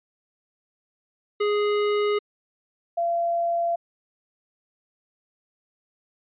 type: tone pair in turn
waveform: square / sine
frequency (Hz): 415.3 / 683.1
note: G#4 / F5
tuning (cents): 0 / -38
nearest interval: major sixth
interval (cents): 862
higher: second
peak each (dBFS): -21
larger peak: neither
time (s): 1.4-2.19 / 2.97-3.76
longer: neither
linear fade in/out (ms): 10
effects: resampled to 8000 Hz